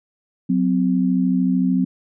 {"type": "tone pair together", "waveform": "sine", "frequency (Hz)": [184.3, 257.7], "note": ["F#3", "C4"], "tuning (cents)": [-7, -26], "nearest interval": "tritone", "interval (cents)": 581, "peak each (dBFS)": -18, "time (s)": [0.49, 1.85], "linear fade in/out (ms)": 10, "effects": []}